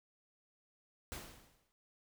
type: noise with exponential decay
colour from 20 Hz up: pink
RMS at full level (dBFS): -43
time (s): 1.12-1.72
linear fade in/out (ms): 0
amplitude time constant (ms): 130
effects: none